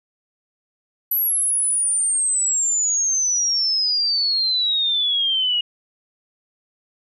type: exponential sweep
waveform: sine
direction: down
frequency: 11930 to 2877 Hz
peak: -17 dBFS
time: 1.11-5.61 s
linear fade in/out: 5 ms
effects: none